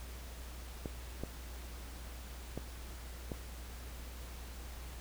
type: clicks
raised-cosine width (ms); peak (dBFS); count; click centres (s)
2; -25; 4; 0.858 / 1.236 / 2.576 / 3.318
effects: added 60 Hz sine -45 dBFS peak until 5 s + pink hiss -52 dBFS RMS until 5 s